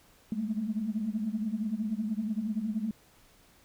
sine tone cluster, 203.9 / 219.4 / 230 Hz, G#3 / A3 / A#3, -32 / -5 / -23 cents, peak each -34 / -31 / -38 dBFS, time 0.32-2.91 s, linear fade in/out 2 ms, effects tanh soft clip ceiling -20 dBFS + pink hiss -61 dBFS RMS until 3.64 s

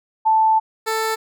sine / 15% pulse tone pair in turn, 880 / 442.3 Hz, A5 / A4, 0 / +9 cents, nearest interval octave, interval 1191 cents, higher first, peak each -12 / -13 dBFS, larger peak first, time 0.25-0.6 / 0.86-1.16 s, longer first, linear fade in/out 20 ms, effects none

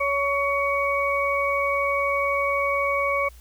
harmonic tone, 561 Hz, C#5, 21 cents sharp, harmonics 1 / 2 / 4, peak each -25 / -25 / -25 dBFS, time 0-3.29 s, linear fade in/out 10 ms, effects added 60 Hz sine -44 dBFS peak until 3.4 s + white hiss -55 dBFS RMS until 3.4 s

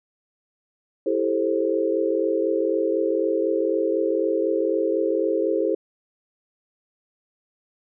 sine chord, A minor seventh, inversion second, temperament just, 330 / 396 / 440 / 528 Hz, E4 / G4 / A4 / C5, +2 / +18 / 0 / +16 cents, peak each -25 dBFS, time 1.06-5.75 s, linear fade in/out 5 ms, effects none

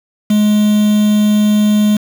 triangle tone with quantisation, 210.3 Hz, G#3, 22 cents sharp, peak -6 dBFS, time 0.3-1.97 s, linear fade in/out 5 ms, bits 4, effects none

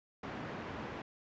pink band-pass noise, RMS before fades -43 dBFS, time 0.23-1.02 s, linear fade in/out 5 ms, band 120 to 1900 Hz, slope 12 dB/octave, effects resampled to 16000 Hz

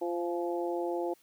harmonic tone with a mistuned harmonic, 173.3 Hz, F3, 13 cents flat, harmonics 2 / 3 / 4 / 5, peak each -32 / -36 / -38 / -40 dBFS, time 0.01-1.14 s, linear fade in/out 10 ms, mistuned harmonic 5, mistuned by -24 cents, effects white hiss -65 dBFS RMS until 1.22 s + high-pass 100 Hz 12 dB/octave

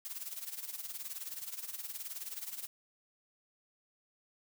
blue noise with tremolo, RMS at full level -40 dBFS, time 0.05-2.67 s, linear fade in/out 0 ms, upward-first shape sine, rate 19 Hz, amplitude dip 75%, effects none

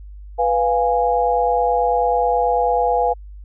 sine chord, F diminished, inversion second, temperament equal with one note detuned, 493.9 / 698.5 / 827.7 Hz, Cb5 / F5 / Ab5, 0 / 0 / -6 cents, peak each -19 dBFS, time 0.38-3.14 s, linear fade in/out 20 ms, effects added 50 Hz sine -34 dBFS peak until 3.44 s

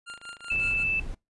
25% pulse tone with tremolo, 1396.9 Hz, F6, in tune, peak -33 dBFS, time 0.06-0.84 s, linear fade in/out 20 ms, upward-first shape triangle, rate 5.4 Hz, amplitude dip 100%
click train, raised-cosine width 0.3 ms, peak -31 dBFS, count 18, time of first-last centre 0.1-0.751 s, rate 26.1 Hz
sine tone, 2637 Hz, E7, in tune, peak -24 dBFS, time 0.5-1 s, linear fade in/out 5 ms
brown noise, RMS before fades -37 dBFS, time 0.51-1.15 s, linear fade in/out 10 ms
effects noise-tail reverb RT60 0.2 s tail -22 dB re dry + resampled to 24000 Hz

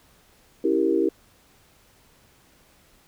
sine chord, C# diminished seventh, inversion none, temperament equal, 277.2 / 329.6 / 392 / 466.2 Hz, C#4 / E4 / G4 / Bb4, 0 / 0 / 0 / 0 cents, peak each -28 / -22 / -23 / -26 dBFS, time 0.64-1.09 s, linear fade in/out 5 ms, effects pink hiss -58 dBFS RMS until 3.07 s

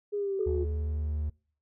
sine exponential sweep, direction down, 415.3 to 356.4 Hz, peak -28 dBFS, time 0.12-0.65 s, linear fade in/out 20 ms
sine tone with exponential decay, 425.8 Hz, G#4, 43 cents sharp, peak -27 dBFS, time 0.39-1.31 s, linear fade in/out 5 ms, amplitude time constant 200 ms
triangle tone with pitch glide, 76 to 75.52 Hz, D#2 to D2, -40 to +49 cents, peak -26 dBFS, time 0.46-1.3 s, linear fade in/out 10 ms, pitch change -11 cents, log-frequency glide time 0.91-1 s
effects noise-tail reverb RT60 0.5 s tail -26 dB re dry + tanh soft clip ceiling -17 dBFS

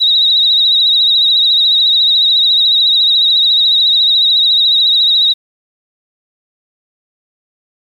sine tone with vibrato, 3824 Hz, A#7, 43 cents sharp, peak -7 dBFS, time 0-5.34 s, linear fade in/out 20 ms, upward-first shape triangle, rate 14 Hz, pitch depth 73 cents each way, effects 7-bit

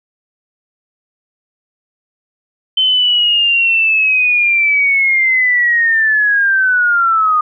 sine linear sweep, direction down, 3079 to 1221 Hz, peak -9 dBFS, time 2.77-7.41 s, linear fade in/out 5 ms, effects none

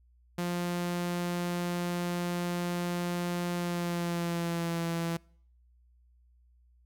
sawtooth tone with pitch glide, 175.2 to 167.77 Hz, F3 to E3, +6 to +31 cents, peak -26 dBFS, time 0.38-5.17 s, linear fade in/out 5 ms, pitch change -75 cents, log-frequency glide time 3.53-4.83 s, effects noise-tail reverb RT60 0.6 s tail -26 dB re dry + added 60 Hz sine -60 dBFS peak until 6.85 s

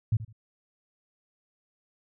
sine tone with echo, 110 Hz, A2, in tune, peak -20 dBFS, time 0.12-0.17 s, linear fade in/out 5 ms, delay 79 ms, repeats 2, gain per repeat -14 dB, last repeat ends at 0.328 s, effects none

